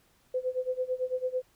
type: tone with tremolo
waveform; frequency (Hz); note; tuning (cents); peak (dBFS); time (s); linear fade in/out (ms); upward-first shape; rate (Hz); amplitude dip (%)
sine; 509; C5; -48; -25; 0.34-1.42; 5; sine; 9; 90
effects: pink hiss -66 dBFS RMS until 1.55 s